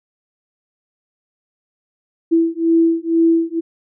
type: beating tone pair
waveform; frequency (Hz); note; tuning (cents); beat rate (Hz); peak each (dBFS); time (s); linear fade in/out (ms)
sine; 329.6 / 331.7; E4 / E4; 0 / +11; 2.1; -15; 2.31-3.61; 20
effects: none